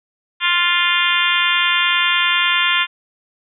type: harmonic tone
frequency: 349.8 Hz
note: F4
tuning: 3 cents sharp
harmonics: 3 / 4 / 5 / 6 / 7 / 8 / 9 / 10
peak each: -22 / -22 / -22 / -22 / -22 / -22 / -22 / -22 dBFS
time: 0.4-2.87 s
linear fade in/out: 50 ms
effects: none